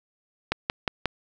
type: click train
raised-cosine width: 0.3 ms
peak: -7 dBFS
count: 4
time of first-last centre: 0.52-1.057 s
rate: 5.59 Hz
effects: none